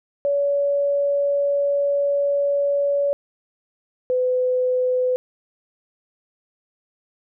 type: tone pair in turn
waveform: sine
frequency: 567 / 505 Hz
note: C#5 / B4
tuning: +39 / +39 cents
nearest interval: major second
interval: 200 cents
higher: first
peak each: -17 dBFS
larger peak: neither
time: 0.25-3.13 / 4.1-5.16 s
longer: first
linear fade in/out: 0 ms
effects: none